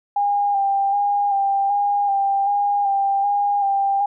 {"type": "tone with vibrato", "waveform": "sine", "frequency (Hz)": 802, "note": "G5", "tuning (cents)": 39, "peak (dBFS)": -16, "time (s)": [0.16, 4.06], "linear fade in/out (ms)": 5, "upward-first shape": "square", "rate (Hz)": 1.3, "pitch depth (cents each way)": 23, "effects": []}